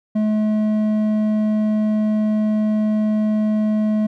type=tone with hard clipping; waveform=sine; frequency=214.1 Hz; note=A3; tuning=47 cents flat; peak=-17 dBFS; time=0.15-4.07 s; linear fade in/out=10 ms; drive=6 dB; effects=none